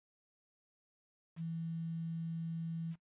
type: tone with quantisation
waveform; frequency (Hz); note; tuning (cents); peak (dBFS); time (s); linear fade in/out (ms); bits
sine; 164.81; E3; 0; -37; 1.36-2.96; 50; 10
effects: noise-tail reverb RT60 0.1 s tail -18 dB re dry + resampled to 8000 Hz